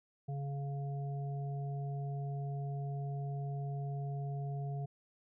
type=harmonic tone; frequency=140.1 Hz; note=C#3; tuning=19 cents sharp; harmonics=1 / 3 / 5; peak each=-36 / -50 / -48 dBFS; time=0.28-4.86 s; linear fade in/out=10 ms; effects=none